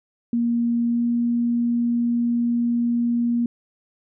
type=tone with pitch glide; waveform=sine; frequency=235.6 to 237.2 Hz; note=A#3 to A#3; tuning=+19 to +30 cents; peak=-18 dBFS; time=0.33-3.46 s; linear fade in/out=2 ms; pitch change=+11 cents; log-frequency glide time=0.88-1.03 s; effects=none